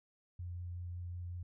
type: tone with vibrato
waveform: sine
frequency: 88.1 Hz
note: F2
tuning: 16 cents sharp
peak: -40 dBFS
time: 0.39-1.43 s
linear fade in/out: 5 ms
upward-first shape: sine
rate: 5.4 Hz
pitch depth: 10 cents each way
effects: none